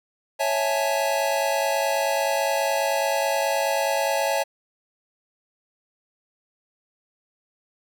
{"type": "chord", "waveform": "square", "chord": "A major seventh", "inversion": "first", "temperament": "equal", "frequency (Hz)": [554.4, 659.3, 830.6, 880], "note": ["C#5", "E5", "G#5", "A5"], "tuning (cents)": [0, 0, 0, 0], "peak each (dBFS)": [-26, -27, -29, -29], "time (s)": [0.39, 4.44], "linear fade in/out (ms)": 20, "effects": []}